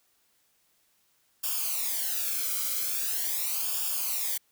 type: noise with flanger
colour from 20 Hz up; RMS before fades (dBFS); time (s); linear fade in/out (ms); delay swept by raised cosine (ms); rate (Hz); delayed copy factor
blue; -30; 1.43-4.38; 10; 0.49 to 1.12; 0.42; -0.8
effects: white hiss -69 dBFS RMS until 4.51 s